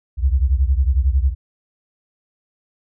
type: beating tone pair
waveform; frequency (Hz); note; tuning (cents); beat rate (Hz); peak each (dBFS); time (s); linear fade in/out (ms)
sine; 63 / 74; B1 / D2; +35 / +14; 11; -15 / -18; 0.17-1.35; 50
effects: none